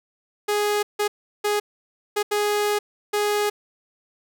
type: tone bursts at uneven times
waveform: sawtooth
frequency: 415.3 Hz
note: G#4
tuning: in tune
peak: -16 dBFS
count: 6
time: 0.48-0.83 / 0.99-1.08 / 1.44-1.6 / 2.16-2.23 / 2.31-2.79 / 3.13-3.5 s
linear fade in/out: 10 ms
effects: none